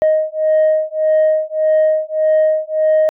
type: beating tone pair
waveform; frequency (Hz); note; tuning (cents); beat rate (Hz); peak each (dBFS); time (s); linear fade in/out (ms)
sine; 623 / 624.7; D#5 / D#5; +2 / +7; 1.7; -13; 0.02-3.09; 0
effects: tanh soft clip ceiling -7 dBFS